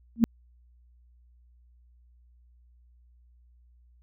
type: tone with exponential growth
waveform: sine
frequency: 230 Hz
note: A#3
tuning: 23 cents flat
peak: -11 dBFS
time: 0.16-0.24 s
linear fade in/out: 0 ms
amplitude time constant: 17 ms
effects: added 60 Hz sine -56 dBFS peak until 4.02 s